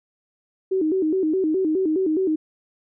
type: tone with vibrato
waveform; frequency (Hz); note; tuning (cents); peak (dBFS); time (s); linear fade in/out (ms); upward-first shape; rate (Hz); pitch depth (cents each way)
sine; 343.9; F4; -27; -18; 0.71-2.36; 10; square; 4.8; 170
effects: none